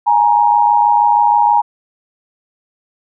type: tone pair together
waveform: sine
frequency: 833.7 / 940 Hz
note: G#5 / A#5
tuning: +6 / +14 cents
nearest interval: major second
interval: 208 cents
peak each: -11 dBFS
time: 0.06-1.62 s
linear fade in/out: 20 ms
effects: none